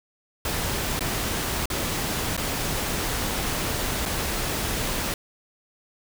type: noise with dropouts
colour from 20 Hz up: pink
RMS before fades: -27 dBFS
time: 0.45-5.14 s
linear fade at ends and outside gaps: 2 ms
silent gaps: 0.993-1.007 / 1.657-1.701 / 2.367-2.376 / 4.055-4.059 s
effects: none